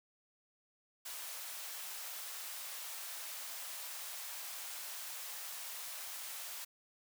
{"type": "high-pass noise", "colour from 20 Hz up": "white", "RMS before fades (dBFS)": -45, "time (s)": [1.05, 6.65], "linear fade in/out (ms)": 10, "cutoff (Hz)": 590, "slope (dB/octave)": 24, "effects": []}